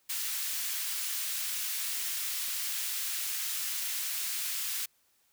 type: high-pass noise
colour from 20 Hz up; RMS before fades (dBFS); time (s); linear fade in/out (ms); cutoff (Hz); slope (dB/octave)
white; -34; 0.09-4.86; 10; 1800; 12
effects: white hiss -70 dBFS RMS until 5.32 s